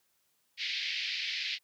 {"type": "band-pass noise", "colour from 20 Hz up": "pink", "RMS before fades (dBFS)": -35, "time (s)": [0.57, 1.59], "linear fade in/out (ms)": 50, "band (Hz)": [2000, 4900], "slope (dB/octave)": 48, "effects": ["white hiss -74 dBFS RMS until 1.63 s", "high-pass 60 Hz 12 dB/octave"]}